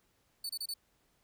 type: tone bursts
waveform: sawtooth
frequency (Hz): 4495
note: C#8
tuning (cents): +23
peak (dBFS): -33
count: 4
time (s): 0.44-0.74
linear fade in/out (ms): 5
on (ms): 54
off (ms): 28
effects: pink hiss -73 dBFS RMS until 1.23 s